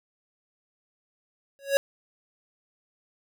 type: tone with exponential growth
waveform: square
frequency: 554.4 Hz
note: C#5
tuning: in tune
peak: -15 dBFS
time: 1.59-1.77 s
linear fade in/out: 0 ms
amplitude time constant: 37 ms
effects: none

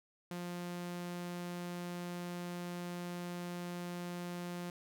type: tone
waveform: sawtooth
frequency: 175.8 Hz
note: F3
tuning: 12 cents sharp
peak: -36 dBFS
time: 0.31-4.7 s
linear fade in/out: 2 ms
effects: none

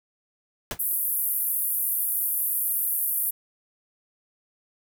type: noise with exponential decay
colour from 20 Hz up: pink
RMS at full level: -25 dBFS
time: 0.71-0.8 s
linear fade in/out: 1 ms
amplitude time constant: 18 ms
type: band-pass noise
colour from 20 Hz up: pink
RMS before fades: -26 dBFS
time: 0.79-3.31 s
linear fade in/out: 10 ms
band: 11000 to 15000 Hz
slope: 48 dB/octave
effects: none

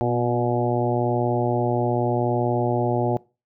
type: harmonic tone with a mistuned harmonic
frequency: 120.8 Hz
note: B2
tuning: 38 cents flat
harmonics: 1 / 2 / 3 / 4 / 5 / 6 / 7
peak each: -25 / -28 / -25 / -30 / -28 / -28 / -30 dBFS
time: 0.01-3.17 s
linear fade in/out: 0 ms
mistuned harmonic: 2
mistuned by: +29 cents
effects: noise-tail reverb RT60 0.3 s tail -22 dB re dry

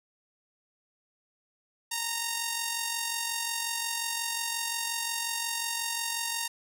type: tone with amplitude modulation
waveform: 5% pulse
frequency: 926 Hz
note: A#5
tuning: 12 cents flat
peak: -16 dBFS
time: 1.91-6.48 s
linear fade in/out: 10 ms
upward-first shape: sine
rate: 45.6 Hz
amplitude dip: 40%
effects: none

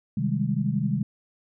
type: chord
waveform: sine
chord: Ab major seventh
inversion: first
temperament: equal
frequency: 130.81 / 155.56 / 196 / 207.7 Hz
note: C3 / Eb3 / G3 / Ab3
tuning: 0 / 0 / 0 / 0 cents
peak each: -28 dBFS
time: 0.17-1.03 s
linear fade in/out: 5 ms
effects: none

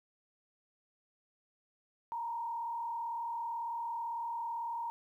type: tone with frequency modulation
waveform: sine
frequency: 932.3 Hz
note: A#5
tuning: in tune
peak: -35 dBFS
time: 2.12-4.9 s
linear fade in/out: 0 ms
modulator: 38 Hz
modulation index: 0.69
effects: 12-bit

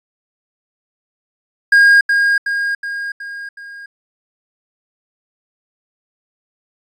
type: tone with echo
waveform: triangle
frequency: 1625 Hz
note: G#6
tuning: 38 cents flat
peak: -4 dBFS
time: 1.72-2.01 s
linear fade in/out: 5 ms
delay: 370 ms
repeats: 5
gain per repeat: -5 dB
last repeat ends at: 3.86 s
effects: resampled to 24000 Hz

